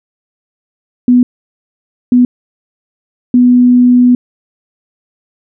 sine tone bursts at uneven times, 246.9 Hz, B3, in tune, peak -3 dBFS, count 3, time 1.08-1.23 / 2.12-2.25 / 3.34-4.15 s, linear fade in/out 2 ms, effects none

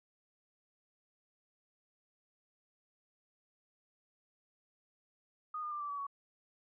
sine tone with pitch steps, 1236 / 1212 / 1188.4 / 1165.3 / 1142.6 / 1120.4 Hz, D#6 / D#6 / D6 / D6 / D6 / C#6, -12 / -46 / +20 / -14 / -48 / +18 cents, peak -37 dBFS, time 5.54-6.068 s, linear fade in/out 5 ms, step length 88 ms, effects none

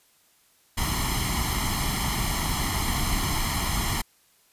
pink noise with comb filter, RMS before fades -26 dBFS, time 0.77-4.02 s, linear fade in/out 10 ms, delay 0.96 ms, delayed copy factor +0.8, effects white hiss -62 dBFS RMS until 4.52 s + resampled to 32000 Hz

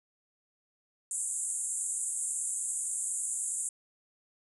white band-pass noise, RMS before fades -34 dBFS, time 1.11-3.69 s, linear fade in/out 2 ms, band 7100 to 10000 Hz, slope 96 dB/octave, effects none

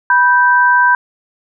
sine tone pair together, 982 / 1559.9 Hz, B5 / G6, -10 / -9 cents, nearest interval minor sixth, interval 801 cents, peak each -10 dBFS, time 0.1-0.95 s, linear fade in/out 2 ms, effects none

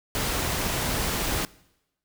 pink noise, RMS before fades -27 dBFS, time 0.15-1.45 s, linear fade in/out 0 ms, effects noise-tail reverb RT60 0.9 s tail -22 dB re dry

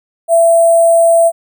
sine tone with sample-and-hold, 670 Hz, E5, 28 cents sharp, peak -5 dBFS, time 0.28-1.32 s, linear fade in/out 50 ms, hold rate 8820 Hz, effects none

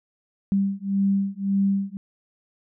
sine beating tone pair, 196 / 197.8 Hz, G3 / G3, 0 / +16 cents, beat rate 1.8 Hz, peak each -23 dBFS, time 0.52-1.97 s, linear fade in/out 0 ms, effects none

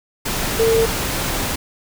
sine tone in noise, 452.2 Hz, A4, 47 cents sharp, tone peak -13 dBFS, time 0.59-0.86 s, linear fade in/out 10 ms, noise pink, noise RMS -22 dBFS, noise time 0.25-1.56 s, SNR +6 dB, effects none

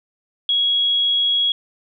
sine tone, 3322 Hz, G#7, in tune, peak -15 dBFS, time 0.49-1.52 s, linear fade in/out 2 ms, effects none

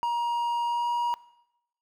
triangle tone with pitch glide, 947 to 954.1 Hz, A#5 to A#5, +27 to +40 cents, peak -22 dBFS, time 0.03-1.14 s, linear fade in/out 0 ms, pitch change +13 cents, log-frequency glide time 0.65-0.88 s, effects noise-tail reverb RT60 0.8 s tail -19 dB re dry

